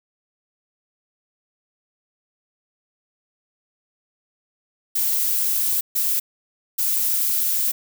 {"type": "noise bursts at uneven times", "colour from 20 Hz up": "violet", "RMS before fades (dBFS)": -21, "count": 3, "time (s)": [[4.95, 5.81], [5.95, 6.2], [6.78, 7.72]], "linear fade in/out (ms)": 10, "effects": []}